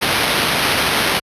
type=noise with sample-and-hold; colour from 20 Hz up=white; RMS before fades=-17 dBFS; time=0.01-1.2 s; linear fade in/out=20 ms; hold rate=7350 Hz; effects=high-pass 60 Hz 12 dB/octave + resampled to 32000 Hz